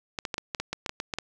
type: clicks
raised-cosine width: 0.2 ms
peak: -13 dBFS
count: 12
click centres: 0.188 / 0.252 / 0.342 / 0.381 / 0.548 / 0.6 / 0.73 / 0.862 / 0.894 / 1.001 / 1.138 / 1.186 s
effects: none